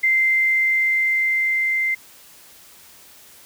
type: tone with level ramp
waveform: sine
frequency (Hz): 2084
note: C7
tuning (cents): -7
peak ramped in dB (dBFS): -14 to -18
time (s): 0.03-1.95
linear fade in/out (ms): 10
effects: white hiss -47 dBFS RMS until 3.45 s